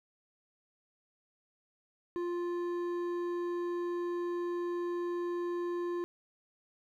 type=tone with hard clipping; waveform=sine; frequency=349.2 Hz; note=F4; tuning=in tune; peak=-34 dBFS; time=2.16-6.04 s; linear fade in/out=0 ms; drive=8 dB; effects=none